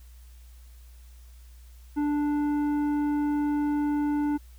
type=tone with tanh clipping; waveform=sine; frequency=293.7 Hz; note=D4; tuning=in tune; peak=-25 dBFS; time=1.96-4.38 s; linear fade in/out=20 ms; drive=10 dB; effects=added 60 Hz sine -46 dBFS peak until 4.58 s + white hiss -61 dBFS RMS until 4.58 s